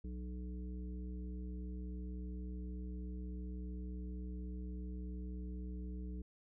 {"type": "harmonic tone with a mistuned harmonic", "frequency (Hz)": 61.74, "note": "B1", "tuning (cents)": 0, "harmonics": [1, 3, 5, 7], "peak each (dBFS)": [-42, -48, -53, -58], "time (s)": [0.04, 6.22], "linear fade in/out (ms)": 5, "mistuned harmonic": 5, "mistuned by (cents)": -16, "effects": []}